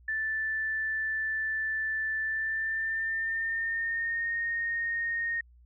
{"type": "tone with pitch glide", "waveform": "sine", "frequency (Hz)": [1760, 1851.8], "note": ["A6", "A#6"], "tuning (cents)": [0, -12], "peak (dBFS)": -28, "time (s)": [0.08, 5.41], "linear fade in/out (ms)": 5, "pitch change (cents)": 88, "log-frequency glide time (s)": [2.21, 4.35], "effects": ["added 60 Hz sine -54 dBFS peak until 5.65 s"]}